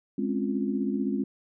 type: chord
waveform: sine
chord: Db major seventh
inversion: second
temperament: equal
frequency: 207.7 / 261.6 / 277.2 / 349.2 Hz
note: Ab3 / C4 / Db4 / F4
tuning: 0 / 0 / 0 / 0 cents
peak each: -29 / -30 / -32 / -34 dBFS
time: 0.18-1.24 s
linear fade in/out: 5 ms
effects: none